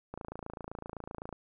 click train, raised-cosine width 1 ms, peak -26 dBFS, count 34, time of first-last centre 0.14-1.327 s, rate 27.8 Hz, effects none

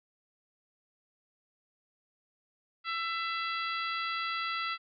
harmonic tone, 668 Hz, E5, 23 cents sharp, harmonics 2 / 3 / 4 / 5 / 6 / 7, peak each -34 / -38 / -40 / -42 / -44 / -45 dBFS, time 2.84-4.78 s, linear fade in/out 50 ms, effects none

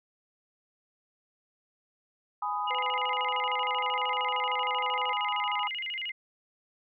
sine chord, G# minor, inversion none, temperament just, 830.6 / 996.7 / 1245.9 Hz, G#5 / B5 / D#6, 0 / +16 / +2 cents, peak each -33 dBFS, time 2.42-5.68 s, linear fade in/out 5 ms
sine tone with vibrato, 2452 Hz, D#7, 26 cents flat, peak -32 dBFS, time 2.67-6.12 s, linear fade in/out 10 ms, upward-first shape square, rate 13 Hz, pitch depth 280 cents each way
harmonic tone, 252.2 Hz, B3, 36 cents sharp, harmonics 2 / 3 / 4, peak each -38 / -46 / -42 dBFS, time 2.7-5.13 s, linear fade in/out 10 ms
effects none

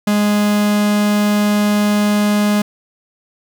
45% pulse tone, 207.7 Hz, G#3, in tune, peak -12 dBFS, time 0.07-2.62 s, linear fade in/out 5 ms, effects none

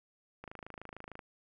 click train, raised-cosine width 0.5 ms, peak -30 dBFS, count 21, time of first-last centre 0.44-1.192 s, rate 26.6 Hz, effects none

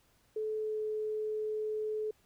sine tone with pitch glide, 432.8 to 429.8 Hz, A4 to A4, -29 to -41 cents, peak -32 dBFS, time 0.36-2.11 s, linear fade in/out 5 ms, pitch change -12 cents, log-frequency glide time 0.57-0.81 s, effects pink hiss -69 dBFS RMS until 2.25 s

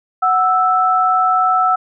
sine tone pair together, 740.5 / 1318.5 Hz, F#5 / E6, +1 / 0 cents, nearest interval minor seventh, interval 999 cents, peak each -15 / -13 dBFS, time 0.22-1.76 s, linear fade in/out 10 ms, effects none

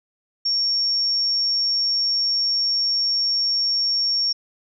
sine tone, 5510 Hz, F8, 24 cents flat, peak -18 dBFS, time 0.45-4.33 s, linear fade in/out 10 ms, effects none

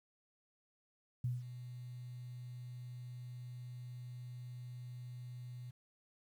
sine tone with ADSR envelope, 123.47 Hz, B2, in tune, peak -32 dBFS, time 1.24-5.71 s, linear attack 4 ms, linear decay 180 ms, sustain -13 dB, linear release 10 ms, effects 11-bit

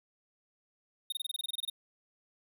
square tone bursts, 3696 Hz, A#7, 16 cents flat, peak -33 dBFS, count 13, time 1.1-1.699 s, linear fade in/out 5 ms, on 23 ms, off 25 ms, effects none

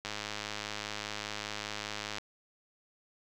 click train, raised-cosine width 0.2 ms, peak -19 dBFS, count 225, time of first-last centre 0.05-2.183 s, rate 105 Hz, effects none

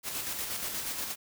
white noise with tremolo, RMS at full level -34 dBFS, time 0.03-1.16 s, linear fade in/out 50 ms, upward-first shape square, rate 8.4 Hz, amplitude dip 35%, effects none

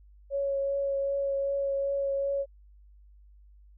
sine tone with vibrato, 554.4 Hz, C#5, in tune, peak -26 dBFS, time 0.3-2.46 s, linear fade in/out 50 ms, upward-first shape triangle, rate 2.6 Hz, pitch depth 14 cents each way, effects added 50 Hz sine -52 dBFS peak until 3.77 s

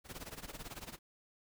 pink noise with tremolo, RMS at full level -44 dBFS, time 0.04-0.99 s, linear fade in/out 50 ms, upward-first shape sine, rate 18 Hz, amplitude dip 85%, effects none

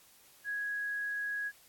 sine tone, 1661.2 Hz, G#6, in tune, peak -33 dBFS, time 0.44-1.52 s, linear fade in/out 50 ms, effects white hiss -61 dBFS RMS until 1.68 s + AAC 64 kbps

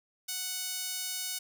sawtooth tone with high-pass filter, 740 Hz, F#5, in tune, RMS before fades -36 dBFS, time 0.28-1.39 s, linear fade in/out 10 ms, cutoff 4600 Hz, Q 0.73, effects none

